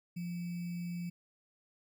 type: tone with sample-and-hold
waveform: sine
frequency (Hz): 174.1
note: F3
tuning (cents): -5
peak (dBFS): -36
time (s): 0.16-1.1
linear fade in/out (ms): 10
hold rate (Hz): 2450
effects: none